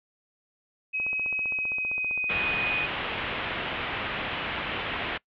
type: tone with pitch glide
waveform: sine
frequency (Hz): 2542 to 2490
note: D#7 to D#7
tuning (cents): +36 to +1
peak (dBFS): -26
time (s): 0.93-2.87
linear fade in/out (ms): 20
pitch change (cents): -35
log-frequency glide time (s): 1.47-2.54
type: click train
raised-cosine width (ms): 1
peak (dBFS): -28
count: 25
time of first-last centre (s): 1-2.569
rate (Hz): 15.3
type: low-pass noise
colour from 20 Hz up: white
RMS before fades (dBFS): -32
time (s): 2.29-5.18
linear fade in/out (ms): 10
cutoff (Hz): 3200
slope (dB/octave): 48
effects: noise-tail reverb RT60 0.1 s tail -23 dB re dry